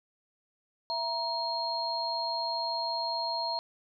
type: tone cluster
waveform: sine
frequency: 667 / 942 / 4240 Hz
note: E5 / A#5 / C8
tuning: +20 / +18 / +22 cents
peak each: -36 / -33 / -33 dBFS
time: 0.9-3.59 s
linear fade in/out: 0 ms
effects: none

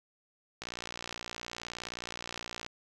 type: click train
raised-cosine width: 0.2 ms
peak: -21 dBFS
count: 122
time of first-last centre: 0.62-2.664 s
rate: 59.2 Hz
effects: none

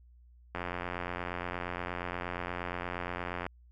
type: click train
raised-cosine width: 0.5 ms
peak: -20 dBFS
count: 259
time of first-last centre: 0.55-3.465 s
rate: 88.5 Hz
effects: added 60 Hz sine -55 dBFS peak until 3.71 s

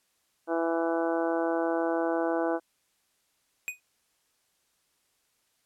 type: harmonic tone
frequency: 166 Hz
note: E3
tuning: 12 cents sharp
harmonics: 2 / 3 / 4 / 5 / 6 / 7 / 8 / 9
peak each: -29 / -31 / -31 / -35 / -40 / -41 / -44 / -39 dBFS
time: 0.47-2.6 s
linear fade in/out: 50 ms
type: tone with exponential decay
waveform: square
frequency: 2489 Hz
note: D#7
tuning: in tune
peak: -27 dBFS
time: 3.68-3.8 s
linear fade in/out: 0 ms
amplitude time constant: 24 ms
effects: white hiss -72 dBFS RMS until 5.65 s + low-pass 12000 Hz 12 dB/octave

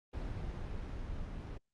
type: noise with level ramp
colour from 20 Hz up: brown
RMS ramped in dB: -39 to -42 dBFS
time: 0.13-1.58 s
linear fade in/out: 10 ms
effects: low-pass 5000 Hz 12 dB/octave + Opus 32 kbps

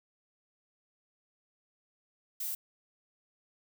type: noise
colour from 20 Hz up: violet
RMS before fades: -36 dBFS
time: 2.4-2.55 s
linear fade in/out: 5 ms
effects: none

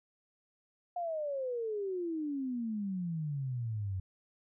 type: exponential sweep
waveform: sine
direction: down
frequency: 718 to 91.7 Hz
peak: -33 dBFS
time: 0.96-4 s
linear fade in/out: 5 ms
effects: none

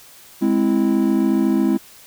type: chord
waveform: triangle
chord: Ab augmented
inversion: none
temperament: equal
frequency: 207.7 / 261.6 / 329.6 Hz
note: Ab3 / C4 / E4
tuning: 0 / 0 / 0 cents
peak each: -17 dBFS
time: 0.41-1.78 s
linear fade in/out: 20 ms
effects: white hiss -45 dBFS RMS until 2.06 s

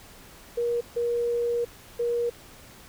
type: tone bursts at uneven times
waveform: sine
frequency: 474.9 Hz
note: A#4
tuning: 32 cents sharp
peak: -23 dBFS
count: 3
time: 0.57-0.81 / 0.96-1.65 / 1.99-2.3 s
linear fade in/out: 10 ms
effects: pink hiss -49 dBFS RMS until 2.88 s

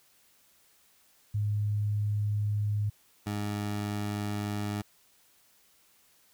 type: tone pair in turn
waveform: sine / 20% pulse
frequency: 104.2 / 103.42 Hz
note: G#2 / G#2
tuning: +6 / -7 cents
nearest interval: unison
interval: 13 cents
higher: first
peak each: -26 dBFS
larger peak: neither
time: 1.34-2.9 / 3.26-4.82 s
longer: neither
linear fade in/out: 10 ms
effects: white hiss -64 dBFS RMS until 6.33 s

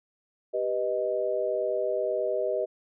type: chord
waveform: sine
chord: G augmented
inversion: none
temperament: equal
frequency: 392 / 493.9 / 622.3 Hz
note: G4 / B4 / D#5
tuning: 0 / 0 / 0 cents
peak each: -31 / -30 / -28 dBFS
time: 0.53-2.66 s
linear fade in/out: 20 ms
effects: none

